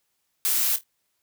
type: noise with echo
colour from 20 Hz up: blue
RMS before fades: -23 dBFS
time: 0.45-0.76 s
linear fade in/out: 0 ms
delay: 25 ms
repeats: 3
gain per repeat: -12 dB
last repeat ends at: 0.835 s
effects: white hiss -74 dBFS RMS until 1.22 s